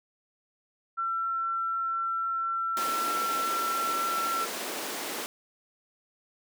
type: tone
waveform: sine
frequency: 1349 Hz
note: E6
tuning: 40 cents sharp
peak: -27 dBFS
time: 0.97-4.46 s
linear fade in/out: 20 ms
type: high-pass noise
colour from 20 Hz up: pink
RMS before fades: -35 dBFS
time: 2.77-5.26 s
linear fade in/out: 0 ms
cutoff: 270 Hz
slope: 24 dB/octave
effects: none